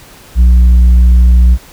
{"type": "tone with tanh clipping", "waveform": "triangle", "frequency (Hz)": 60.8, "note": "B1", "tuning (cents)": -26, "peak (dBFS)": -3, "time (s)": [0.35, 1.58], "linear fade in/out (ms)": 50, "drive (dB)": 8, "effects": ["pink hiss -37 dBFS RMS until 1.72 s"]}